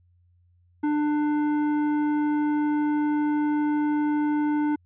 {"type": "tone with hard clipping", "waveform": "sine", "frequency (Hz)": 297.9, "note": "D4", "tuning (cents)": 25, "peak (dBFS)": -23, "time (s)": [0.83, 4.76], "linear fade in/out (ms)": 10, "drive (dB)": 10, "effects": ["added 88 Hz sine -58 dBFS peak until 4.85 s", "resampled to 8000 Hz"]}